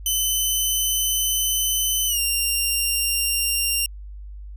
10% pulse tone with pitch glide, 3035 to 2783 Hz, F#7 to F7, +43 to -7 cents, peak -12 dBFS, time 0.06-3.86 s, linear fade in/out 2 ms, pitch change -150 cents, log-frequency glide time 2.07-2.19 s, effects added 50 Hz sine -34 dBFS peak until 4.56 s

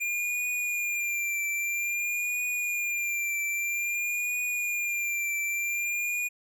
square tone with vibrato, 2400 Hz, D7, 37 cents sharp, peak -28 dBFS, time 0-6.29 s, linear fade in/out 20 ms, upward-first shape triangle, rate 0.51 Hz, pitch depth 46 cents each way, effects none

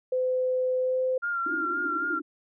sine tone with pitch glide, 510 to 514.7 Hz, C5 to C5, -44 to -29 cents, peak -23 dBFS, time 0.12-1.18 s, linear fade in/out 5 ms, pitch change +15 cents, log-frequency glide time 0.79-1 s
sine tone with vibrato, 1390 Hz, F6, 9 cents flat, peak -26 dBFS, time 1.22-2.2 s, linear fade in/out 20 ms, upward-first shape sine, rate 3.8 Hz, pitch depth 33 cents each way
white band-pass noise, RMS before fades -36 dBFS, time 1.46-2.22 s, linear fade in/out 5 ms, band 280 to 350 Hz, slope 96 dB/octave
effects none

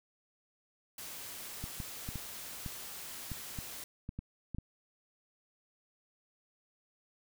white noise, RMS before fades -45 dBFS, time 0.98-3.84 s, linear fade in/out 2 ms
clicks, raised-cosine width 5 ms, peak -27 dBFS, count 11, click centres 1.64 / 1.802 / 2.089 / 2.157 / 2.662 / 3.317 / 3.588 / 4.091 / 4.19 / 4.547 / 4.585 s
effects none

